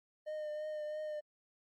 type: tone with vibrato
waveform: triangle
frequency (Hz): 609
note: D#5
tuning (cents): -37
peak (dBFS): -36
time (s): 0.26-1.21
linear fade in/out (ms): 20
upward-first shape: triangle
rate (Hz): 3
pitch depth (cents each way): 25
effects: AAC 64 kbps